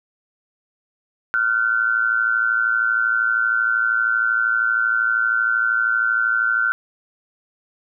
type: tone pair together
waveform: sine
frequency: 1396.9 / 1509.7 Hz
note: F6 / F#6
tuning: 0 / +34 cents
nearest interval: minor second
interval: 134 cents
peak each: -19 dBFS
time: 1.34-6.72 s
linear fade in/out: 0 ms
effects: none